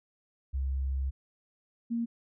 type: tone pair in turn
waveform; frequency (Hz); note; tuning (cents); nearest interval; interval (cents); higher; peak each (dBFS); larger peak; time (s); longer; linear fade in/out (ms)
sine; 67 / 233; C2 / A#3; +42 / -1; octave + minor seventh; 2157; second; -28 / -28; neither; 0.53-1.11 / 1.9-2.06; first; 20
effects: none